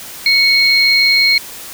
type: tone pair together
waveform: sine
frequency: 2217 / 4209 Hz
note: C#7 / C8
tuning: 0 / +9 cents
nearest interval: major seventh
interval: 1109 cents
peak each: -11 dBFS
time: 0.26-1.38 s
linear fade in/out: 2 ms
effects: white hiss -31 dBFS RMS until 1.73 s